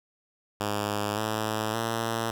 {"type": "tone with pitch steps", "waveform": "5% pulse", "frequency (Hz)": [103.83, 108.74, 113.88], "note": ["G#2", "A2", "A#2"], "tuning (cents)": [0, -20, -40], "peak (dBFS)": -16, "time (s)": [0.6, 2.31], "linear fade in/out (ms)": 5, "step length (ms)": 570, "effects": []}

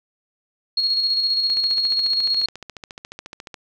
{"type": "tone with tremolo", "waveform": "sine", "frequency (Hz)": 4300, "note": "C8", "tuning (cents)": 47, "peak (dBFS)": -16, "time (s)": [0.77, 2.46], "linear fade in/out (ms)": 5, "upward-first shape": "square", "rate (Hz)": 15, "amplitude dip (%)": 35}
{"type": "click train", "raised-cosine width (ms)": 0.2, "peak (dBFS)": -18, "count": 30, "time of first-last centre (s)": [1.5, 3.542], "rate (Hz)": 14.2}
{"effects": []}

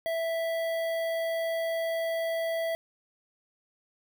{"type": "tone with notch filter", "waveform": "square", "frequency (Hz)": 659.3, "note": "E5", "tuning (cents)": 0, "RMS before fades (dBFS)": -30, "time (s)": [0.06, 2.75], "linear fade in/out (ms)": 0, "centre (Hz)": 6900, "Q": 0.65, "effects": []}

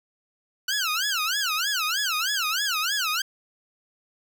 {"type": "tone with vibrato", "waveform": "15% pulse", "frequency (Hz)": 1445, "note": "F#6", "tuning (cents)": -41, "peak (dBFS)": -17, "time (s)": [0.68, 3.22], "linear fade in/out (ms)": 5, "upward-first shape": "sine", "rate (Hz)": 3.2, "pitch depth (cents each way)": 280, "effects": []}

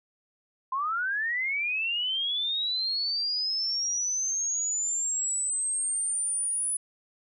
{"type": "linear sweep", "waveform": "sine", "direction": "up", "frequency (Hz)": [1023, 9956], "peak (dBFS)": -26, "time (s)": [0.72, 6.77], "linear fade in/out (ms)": 5, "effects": []}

